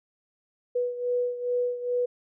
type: beating tone pair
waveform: sine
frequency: 490 / 492.4 Hz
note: B4 / B4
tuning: -14 / -5 cents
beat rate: 2.4 Hz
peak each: -26 / -31 dBFS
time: 0.75-2.06 s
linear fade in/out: 10 ms
effects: none